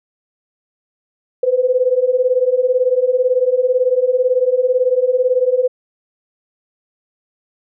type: beating tone pair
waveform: sine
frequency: 493.9 / 511.9 Hz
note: B4 / C5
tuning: 0 / -38 cents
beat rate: 18 Hz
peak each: -16 / -14 dBFS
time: 1.43-5.68 s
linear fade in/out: 5 ms
effects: none

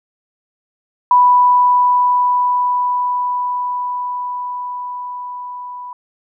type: tone with level ramp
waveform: sine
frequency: 987.8 Hz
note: B5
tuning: in tune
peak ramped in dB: -6 to -27 dBFS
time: 1.11-5.93 s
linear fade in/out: 2 ms
effects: none

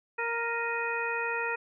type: harmonic tone with a mistuned harmonic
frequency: 466.2 Hz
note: A#4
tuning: in tune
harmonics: 1 / 2 / 3 / 4 / 5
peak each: -35 / -35 / -35 / -35 / -35 dBFS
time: 0.18-1.56 s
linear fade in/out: 10 ms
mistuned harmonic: 5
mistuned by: +110 cents
effects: none

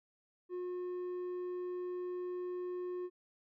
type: tone with low-pass filter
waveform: square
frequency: 360 Hz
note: F#4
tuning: 47 cents flat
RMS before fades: -40 dBFS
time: 0.49-3.1 s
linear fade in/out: 50 ms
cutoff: 740 Hz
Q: 0.53
effects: none

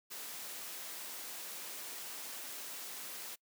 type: high-pass noise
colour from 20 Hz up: white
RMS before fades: -45 dBFS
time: 0.1-3.36 s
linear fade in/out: 20 ms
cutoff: 240 Hz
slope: 12 dB/octave
effects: noise-tail reverb RT60 0.1 s tail -24 dB re dry

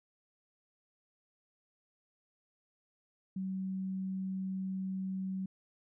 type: tone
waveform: sine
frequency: 189.6 Hz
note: F#3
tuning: 43 cents sharp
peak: -34 dBFS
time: 3.36-5.46 s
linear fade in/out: 5 ms
effects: none

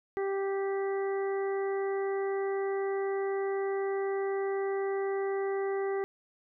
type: harmonic tone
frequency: 392 Hz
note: G4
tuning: in tune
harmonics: 1 / 2 / 3 / 4 / 5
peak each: -29 / -39 / -44 / -48 / -44 dBFS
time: 0.17-6.04 s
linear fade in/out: 0 ms
effects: none

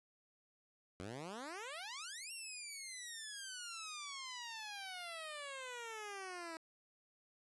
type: exponential two-way sweep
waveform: 10% pulse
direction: up then down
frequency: 87.31 to 2794 to 320.7 Hz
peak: -37 dBFS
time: 1-6.57 s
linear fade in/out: 0 ms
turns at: 2.32 s
effects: resampled to 24000 Hz

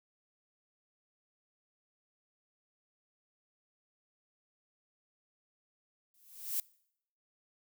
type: noise with exponential growth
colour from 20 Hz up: violet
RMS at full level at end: -31 dBFS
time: 6.14-6.6 s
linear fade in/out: 2 ms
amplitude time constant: 100 ms
effects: noise-tail reverb RT60 0.7 s tail -24 dB re dry

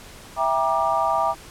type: chord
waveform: sine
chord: E half-diminished seventh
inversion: none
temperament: just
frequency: 659.3 / 791.1 / 949.3 / 1186.7 Hz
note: E5 / G5 / Bb5 / D6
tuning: 0 / +16 / +31 / +18 cents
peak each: -24 dBFS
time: 0.36-1.35 s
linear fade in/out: 50 ms
effects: pink hiss -43 dBFS RMS until 1.5 s + low-pass 12000 Hz 12 dB/octave

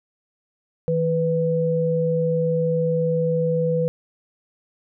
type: tone pair together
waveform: sine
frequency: 160.96 / 495.6 Hz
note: E3 / B4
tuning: -41 / +6 cents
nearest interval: octave + perfect fifth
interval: 1947 cents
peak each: -22 / -20 dBFS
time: 0.88-3.88 s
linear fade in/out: 0 ms
effects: none

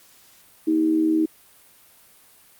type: tone with amplitude modulation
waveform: sine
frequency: 317.1 Hz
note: D#4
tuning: 33 cents sharp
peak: -14 dBFS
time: 0.67-1.26 s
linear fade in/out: 10 ms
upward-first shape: sine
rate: 79.6 Hz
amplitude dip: 60%
effects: white hiss -53 dBFS RMS until 2.59 s + Opus 48 kbps

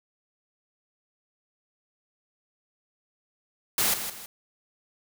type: noise with echo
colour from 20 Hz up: white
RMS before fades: -24 dBFS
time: 3.78-3.94 s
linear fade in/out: 2 ms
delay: 160 ms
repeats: 2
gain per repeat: -9 dB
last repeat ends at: 4.26 s
effects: none

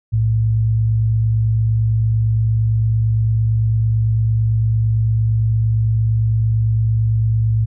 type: tone pair together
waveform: sine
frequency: 62.5 / 111.36 Hz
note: B1 / A2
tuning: +21 / +21 cents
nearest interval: minor seventh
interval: 1000 cents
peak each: -24 / -13 dBFS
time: 0.12-7.66 s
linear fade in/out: 20 ms
effects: none

